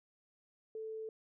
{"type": "tone", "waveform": "sine", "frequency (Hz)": 440, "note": "A4", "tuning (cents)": 0, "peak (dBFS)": -40, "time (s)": [0.75, 1.09], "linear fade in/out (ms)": 2, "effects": []}